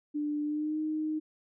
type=tone with pitch glide; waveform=sine; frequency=296.4 to 309.7 Hz; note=D4 to D#4; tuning=+16 to -8 cents; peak=-29 dBFS; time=0.14-1.2 s; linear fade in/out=20 ms; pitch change=+76 cents; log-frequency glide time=0.43-0.79 s; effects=none